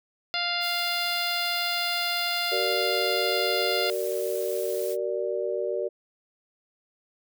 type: harmonic tone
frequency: 698.5 Hz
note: F5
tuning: in tune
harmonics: 1 / 2 / 3 / 4 / 5 / 6 / 7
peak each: -33 / -33 / -33 / -33 / -33 / -33 / -33 dBFS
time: 0.34-3.9 s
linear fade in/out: 0 ms
type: noise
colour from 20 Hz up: blue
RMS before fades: -39 dBFS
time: 0.6-4.97 s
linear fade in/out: 50 ms
type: chord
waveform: sine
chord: Gb augmented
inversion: none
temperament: equal with one note detuned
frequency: 378.6 / 466.2 / 587.3 Hz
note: Gb4 / Bb4 / D5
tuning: +40 / 0 / 0 cents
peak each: -30 dBFS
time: 2.51-5.89 s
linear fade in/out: 20 ms
effects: none